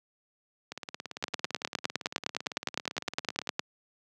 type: two click trains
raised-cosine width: 0.2 ms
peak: -10 / -20 dBFS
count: 24 / 50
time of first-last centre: 1.24-3.594 / 0.72-3.473 s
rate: 9.77 / 17.8 Hz
effects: high-pass 150 Hz 12 dB/octave